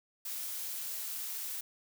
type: noise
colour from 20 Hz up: blue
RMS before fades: -39 dBFS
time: 0.25-1.61 s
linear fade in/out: 5 ms
effects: none